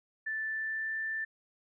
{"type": "tone with pitch glide", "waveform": "sine", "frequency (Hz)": [1760, 1772.2], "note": ["A6", "A6"], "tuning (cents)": [0, 12], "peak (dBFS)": -32, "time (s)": [0.26, 1.25], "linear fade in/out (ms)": 10, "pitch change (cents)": 12, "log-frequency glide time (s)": [0.45, 0.94], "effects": []}